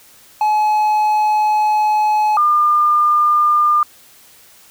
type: tone pair in turn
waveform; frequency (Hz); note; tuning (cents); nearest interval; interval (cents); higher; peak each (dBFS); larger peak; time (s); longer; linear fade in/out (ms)
triangle / sine; 851 / 1203.5; G#5 / D6; +42 / +42; tritone; 600; second; -10; neither; 0.41-2.37 / 2.37-3.83; first; 2
effects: white hiss -46 dBFS RMS until 4.7 s